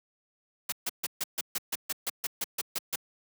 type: noise bursts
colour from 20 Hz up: white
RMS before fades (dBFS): -31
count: 14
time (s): 0.69-2.958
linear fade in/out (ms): 5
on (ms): 32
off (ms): 140
effects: high-pass 150 Hz 12 dB/octave